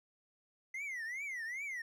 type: tone with vibrato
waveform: triangle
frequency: 2030 Hz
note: B6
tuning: 47 cents sharp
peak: -37 dBFS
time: 0.74-1.82 s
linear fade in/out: 5 ms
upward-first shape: triangle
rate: 2.5 Hz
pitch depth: 260 cents each way
effects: none